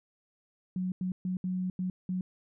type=tone bursts at uneven times; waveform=sine; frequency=183.9 Hz; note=F#3; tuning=10 cents flat; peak=-29 dBFS; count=6; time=0.76-0.92 / 1.01-1.12 / 1.25-1.37 / 1.44-1.7 / 1.79-1.9 / 2.09-2.21 s; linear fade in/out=2 ms; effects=none